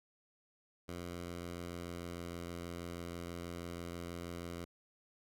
10% pulse tone with pitch glide, 87.31 to 86.21 Hz, F2 to F2, 0 to -22 cents, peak -34 dBFS, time 0.88-4.65 s, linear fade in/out 10 ms, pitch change -22 cents, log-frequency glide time 0.99-2.45 s, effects none

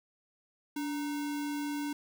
sine tone with sample-and-hold, 290 Hz, D4, 22 cents flat, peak -32 dBFS, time 0.76-1.93 s, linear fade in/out 5 ms, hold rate 1225 Hz, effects none

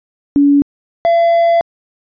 sine / triangle tone pair in turn, 284.6 / 676.9 Hz, C#4 / E5, +46 / +46 cents, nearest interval octave + minor third, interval 1500 cents, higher second, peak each -6 dBFS, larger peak neither, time 0.36-0.62 / 1.05-1.61 s, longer second, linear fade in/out 0 ms, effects resampled to 11025 Hz

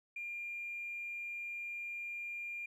triangle tone with tanh clipping, 2400 Hz, D7, 37 cents sharp, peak -39 dBFS, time 0.16-2.66 s, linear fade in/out 5 ms, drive 1 dB, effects none

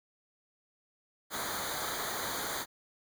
pink noise with comb filter, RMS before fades -36 dBFS, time 1.3-2.66 s, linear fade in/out 50 ms, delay 0.37 ms, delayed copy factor -0.9, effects none

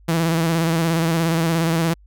sawtooth tone with vibrato, 164.81 Hz, E3, in tune, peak -13 dBFS, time 0.08-1.94 s, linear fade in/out 10 ms, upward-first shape square, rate 17 Hz, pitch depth 37 cents each way, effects added 50 Hz sine -46 dBFS peak until 2.06 s

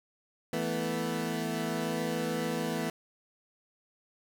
20% pulse chord, E suspended fourth, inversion none, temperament equal, 164.81 / 220 / 246.9 Hz, E3 / A3 / B3, 0 / 0 / 0 cents, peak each -30 dBFS, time 0.53-2.9 s, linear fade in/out 2 ms, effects none

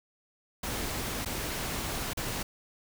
pink noise with dropouts, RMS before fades -34 dBFS, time 0.63-2.43 s, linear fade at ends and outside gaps 5 ms, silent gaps 1.249-1.258 / 2.134-2.171 s, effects none

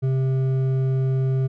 sine tone with hard clipping, 132.1 Hz, C3, 17 cents sharp, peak -20 dBFS, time 0.02-1.48 s, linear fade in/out 20 ms, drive 7 dB, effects none

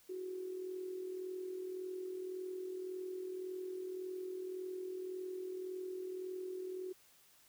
sine tone with amplitude modulation, 370 Hz, F#4, in tune, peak -38 dBFS, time 0.09-6.93 s, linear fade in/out 10 ms, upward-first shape sine, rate 41.8 Hz, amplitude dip 50%, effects white hiss -66 dBFS RMS until 7.48 s

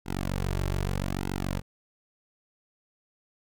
sawtooth tone with flanger, 46.99 Hz, F#1, 28 cents sharp, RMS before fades -30 dBFS, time 0.05-1.62 s, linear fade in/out 50 ms, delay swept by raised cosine 1.7 to 4.1 ms, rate 0.81 Hz, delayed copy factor -1, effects none

